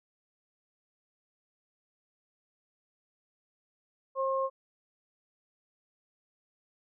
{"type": "tone pair together", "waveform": "sine", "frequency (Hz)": [534, 1071.1], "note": ["C5", "C6"], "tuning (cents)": [35, 40], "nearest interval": "octave", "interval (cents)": 1205, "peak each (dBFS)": [-29, -31], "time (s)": [4.15, 4.5], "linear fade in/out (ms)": 50, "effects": []}